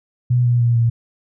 sine tone with pitch steps, 123.2 / 120.94 / 118.73 / 116.55 Hz, B2 / B2 / A#2 / A#2, -4 / -36 / +32 / 0 cents, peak -12 dBFS, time 0.3-0.9 s, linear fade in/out 10 ms, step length 150 ms, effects none

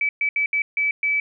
sine tone bursts at uneven times, 2300 Hz, D7, 37 cents flat, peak -18 dBFS, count 6, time 0.01-0.09 / 0.21-0.29 / 0.36-0.46 / 0.53-0.62 / 0.77-0.91 / 1.03-1.2 s, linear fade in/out 2 ms, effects none

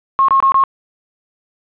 sine tone bursts, 1081 Hz, C#6, 44 cents flat, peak -8 dBFS, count 4, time 0.19-0.638 s, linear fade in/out 0 ms, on 94 ms, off 24 ms, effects resampled to 8000 Hz + 7-bit

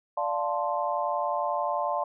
sine chord, D minor seventh, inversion none, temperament equal, 587.3 / 698.5 / 880 / 1046.5 Hz, D5 / F5 / A5 / C6, 0 / 0 / 0 / 0 cents, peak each -31 dBFS, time 0.17-2.04 s, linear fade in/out 5 ms, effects none

